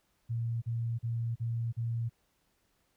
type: tone bursts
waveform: sine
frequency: 116.1 Hz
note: A#2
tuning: 7 cents flat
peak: -30 dBFS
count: 5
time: 0.29-2.096 s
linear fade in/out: 20 ms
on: 330 ms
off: 39 ms
effects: pink hiss -74 dBFS RMS until 2.96 s